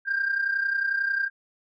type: tone pair together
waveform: sine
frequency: 1568 / 1599.1 Hz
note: G6 / G6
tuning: 0 / +34 cents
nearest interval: unison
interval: 34 cents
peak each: -28 / -23 dBFS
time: 0.05-1.3 s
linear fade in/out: 50 ms
effects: tanh soft clip ceiling -18 dBFS